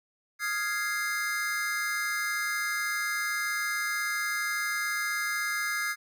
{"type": "chord", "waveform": "square", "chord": "F minor seventh", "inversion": "third", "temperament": "equal", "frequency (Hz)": [1244.5, 1396.9, 1661.2, 2093], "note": ["Eb6", "F6", "Ab6", "C7"], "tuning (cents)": [0, 0, 0, 0], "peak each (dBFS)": [-39, -37, -33, -33], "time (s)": [0.39, 5.96], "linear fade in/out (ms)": 50, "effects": []}